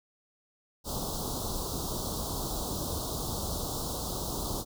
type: band-stop noise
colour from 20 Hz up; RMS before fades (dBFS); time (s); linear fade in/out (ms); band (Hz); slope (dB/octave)
pink; -34; 0.84-4.65; 50; 1200 to 3600; 48
effects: none